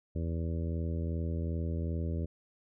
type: harmonic tone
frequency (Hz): 82.6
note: E2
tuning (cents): +4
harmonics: 1 / 2 / 3 / 4 / 5 / 6 / 7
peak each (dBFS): -32 / -38 / -42 / -44 / -46 / -48 / -49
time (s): 0.15-2.26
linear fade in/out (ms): 10
effects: none